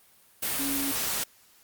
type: tone in noise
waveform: sine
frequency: 277.2 Hz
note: C#4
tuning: in tune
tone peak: -30 dBFS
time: 0.59-0.92 s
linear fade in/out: 10 ms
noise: white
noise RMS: -29 dBFS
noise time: 0.42-1.24 s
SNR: -4 dB
effects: white hiss -59 dBFS RMS until 1.63 s + Opus 32 kbps